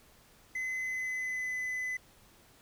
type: tone with pitch glide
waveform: triangle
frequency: 2036 to 2011 Hz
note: C7 to B6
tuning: -48 to +31 cents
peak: -31 dBFS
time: 0.55-1.97 s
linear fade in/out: 5 ms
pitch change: -21 cents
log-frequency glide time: 0.79-1.54 s
effects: pink hiss -61 dBFS RMS until 2.61 s